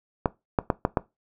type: clicks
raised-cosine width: 1 ms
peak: -6 dBFS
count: 5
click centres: 0.258 / 0.588 / 0.702 / 0.851 / 0.972 s
effects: noise-tail reverb RT60 0.2 s tail -19 dB re dry